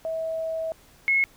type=tone pair in turn; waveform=sine; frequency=647 / 2176 Hz; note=E5 / C#7; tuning=-32 / -33 cents; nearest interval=octave + major sixth; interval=2099 cents; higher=second; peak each=-26 / -18 dBFS; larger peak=second; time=0.05-0.72 / 1.08-1.24 s; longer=first; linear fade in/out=0 ms; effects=pink hiss -55 dBFS RMS until 1.36 s